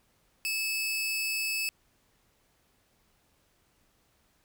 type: tone pair together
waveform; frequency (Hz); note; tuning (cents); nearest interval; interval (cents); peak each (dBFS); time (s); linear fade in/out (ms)
sawtooth; 2606 / 4636; E7 / D8; -20 / -23; minor seventh; 997; -26 / -36; 0.45-1.69; 0
effects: pink hiss -69 dBFS RMS until 4.44 s